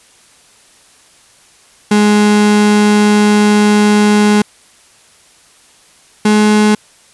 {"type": "tone pair in turn", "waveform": "35% pulse", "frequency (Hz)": [208.8, 211.6], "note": ["G#3", "G#3"], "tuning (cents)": [10, 33], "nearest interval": "unison", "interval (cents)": 23, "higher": "second", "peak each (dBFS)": [-5, -5], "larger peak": "neither", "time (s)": [[1.91, 4.42], [6.25, 6.75]], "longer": "first", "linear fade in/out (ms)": 5, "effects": ["white hiss -46 dBFS RMS until 7.13 s", "resampled to 24000 Hz"]}